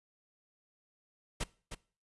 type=noise with echo; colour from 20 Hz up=pink; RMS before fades=-34 dBFS; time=1.4-1.44 s; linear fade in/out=10 ms; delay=310 ms; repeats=1; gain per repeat=-8 dB; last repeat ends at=1.75 s; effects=noise-tail reverb RT60 0.4 s tail -21 dB re dry + resampled to 24000 Hz